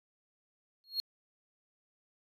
triangle tone with exponential growth, 4286 Hz, C8, 41 cents sharp, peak -26 dBFS, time 0.84-1 s, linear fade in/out 0 ms, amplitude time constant 33 ms, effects resampled to 32000 Hz

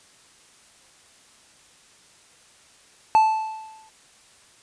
triangle tone with exponential decay, 876 Hz, A5, 8 cents flat, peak -9 dBFS, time 3.15-3.89 s, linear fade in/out 0 ms, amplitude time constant 160 ms, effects white hiss -54 dBFS RMS until 4.62 s + resampled to 22050 Hz

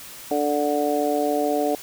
harmonic tone, 146.83 Hz, D3, in tune, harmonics 2 / 3 / 4 / 5, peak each -25 / -25 / -25 / -25 dBFS, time 0.31-1.75 s, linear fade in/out 2 ms, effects white hiss -40 dBFS RMS until 1.82 s

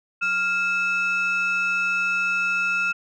sine tone pair together, 1396.9 / 2613 Hz, F6 / E7, 0 / -16 cents, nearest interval major seventh, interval 1084 cents, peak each -21 dBFS, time 0.21-2.93 s, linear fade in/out 20 ms, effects tanh soft clip ceiling -17 dBFS

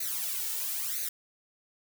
blue noise with flanger, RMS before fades -33 dBFS, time 0-1.09 s, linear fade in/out 5 ms, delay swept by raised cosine 0.47 to 2.27 ms, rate 1 Hz, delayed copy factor +0.95, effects none

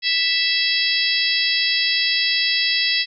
harmonic tone with a mistuned harmonic, 659.3 Hz, E5, in tune, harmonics 3 / 4 / 5 / 6 / 7 / 8, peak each -24 / -24 / -24 / -24 / -24 / -24 dBFS, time 0.02-3.06 s, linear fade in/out 50 ms, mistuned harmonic 8, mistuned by -40 cents, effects none

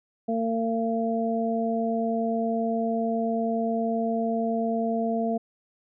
harmonic tone, 227.4 Hz, A#3, 43 cents flat, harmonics 1 / 2 / 3, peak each -26 / -30 / -28 dBFS, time 0.28-5.38 s, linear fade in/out 10 ms, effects none

